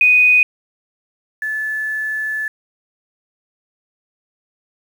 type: tone pair in turn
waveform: sine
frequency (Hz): 2489 / 1733.8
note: D#7 / A6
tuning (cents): 0 / -26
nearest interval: tritone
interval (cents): 626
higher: first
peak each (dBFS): -8 / -19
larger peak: first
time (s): 0.01-0.43 / 1.42-2.48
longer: second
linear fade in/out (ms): 2
effects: 7-bit